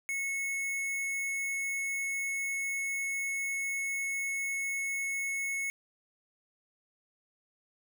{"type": "tone", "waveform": "square", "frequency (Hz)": 2194, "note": "C#7", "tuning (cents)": -18, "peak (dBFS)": -32, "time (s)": [0.09, 5.7], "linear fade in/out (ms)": 0, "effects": []}